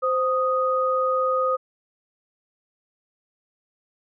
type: tone pair together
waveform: sine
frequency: 519.5 / 1244.5 Hz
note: C5 / D#6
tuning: -12 / 0 cents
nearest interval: octave + minor third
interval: 1512 cents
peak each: -22 dBFS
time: 0.02-1.57 s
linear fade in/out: 20 ms
effects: none